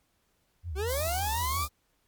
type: tone with vibrato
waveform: sine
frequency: 77.78 Hz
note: D#2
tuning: in tune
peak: -32 dBFS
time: 0.63-1.69 s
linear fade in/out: 50 ms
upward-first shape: sine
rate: 5.5 Hz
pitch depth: 210 cents each way
type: linear sweep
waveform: 40% pulse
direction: up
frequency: 361.7 to 1221 Hz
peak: -29 dBFS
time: 0.75-1.68 s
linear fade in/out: 50 ms
type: band-stop noise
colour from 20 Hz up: white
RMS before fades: -37 dBFS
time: 0.86-1.69 s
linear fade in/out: 50 ms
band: 1200 to 3600 Hz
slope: 48 dB/octave
effects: pink hiss -72 dBFS RMS until 2.07 s + MP3 96 kbps